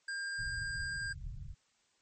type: tone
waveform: square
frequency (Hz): 1603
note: G6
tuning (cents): +38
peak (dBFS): -37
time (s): 0.08-1.13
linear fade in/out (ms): 5
type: low-pass noise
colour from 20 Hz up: pink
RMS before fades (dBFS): -44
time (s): 0.38-1.55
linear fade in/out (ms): 20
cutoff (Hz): 150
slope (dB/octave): 48
effects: white hiss -73 dBFS RMS until 2.01 s + MP3 32 kbps